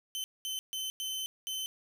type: tone bursts at uneven times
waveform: sawtooth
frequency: 3063 Hz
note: G7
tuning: 41 cents flat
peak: -31 dBFS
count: 5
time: 0.15-0.24 / 0.45-0.59 / 0.73-0.9 / 1-1.26 / 1.47-1.66 s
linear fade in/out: 0 ms
effects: none